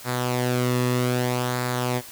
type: tone with flanger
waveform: sawtooth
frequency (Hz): 124.3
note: B2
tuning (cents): +12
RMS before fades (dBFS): -24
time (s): 0.04-2.02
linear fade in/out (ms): 50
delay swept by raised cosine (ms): 0.33 to 1.33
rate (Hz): 0.63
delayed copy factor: -0.55
effects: white hiss -42 dBFS RMS until 2.11 s